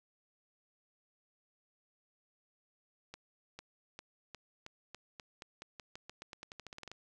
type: accelerating click train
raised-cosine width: 0.2 ms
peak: -29 dBFS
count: 23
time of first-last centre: 3.14-6.916 s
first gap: 450 ms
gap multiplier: 0.89
effects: none